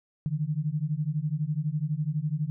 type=beating tone pair; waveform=sine; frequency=145.8 / 157.8 Hz; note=D3 / D#3; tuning=-12 / +25 cents; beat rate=12 Hz; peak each=-29 dBFS; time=0.26-2.5 s; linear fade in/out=0 ms; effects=none